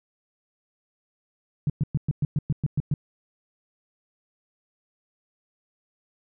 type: tone bursts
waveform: sine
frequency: 145.8 Hz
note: D3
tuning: 12 cents flat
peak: -19 dBFS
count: 10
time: 1.67-2.94 s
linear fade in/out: 2 ms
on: 28 ms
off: 110 ms
effects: none